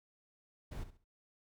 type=noise with echo; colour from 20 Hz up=brown; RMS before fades=-41 dBFS; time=0.71-0.84 s; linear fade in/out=10 ms; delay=68 ms; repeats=3; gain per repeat=-12 dB; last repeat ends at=1.044 s; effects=none